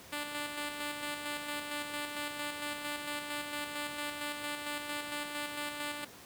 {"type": "tone with tremolo", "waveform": "5% pulse", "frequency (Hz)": 293.7, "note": "D4", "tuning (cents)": 0, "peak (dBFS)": -24, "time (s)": [0.12, 6.05], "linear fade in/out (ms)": 10, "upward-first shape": "square", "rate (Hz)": 4.4, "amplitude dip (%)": 40, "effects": ["pink hiss -52 dBFS RMS until 6.25 s", "high-pass 100 Hz 12 dB/octave"]}